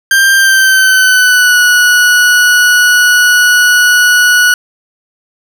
40% pulse tone with pitch glide, 1583 to 1468.5 Hz, G6 to F#6, +17 to -13 cents, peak -4 dBFS, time 0.11-4.54 s, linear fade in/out 2 ms, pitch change -130 cents, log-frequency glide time 0.35-1.58 s, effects none

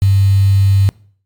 sine tone with quantisation, 98 Hz, G2, in tune, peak -7 dBFS, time 0.02-0.89 s, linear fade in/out 0 ms, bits 5, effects noise-tail reverb RT60 0.5 s tail -23 dB re dry + MP3 96 kbps

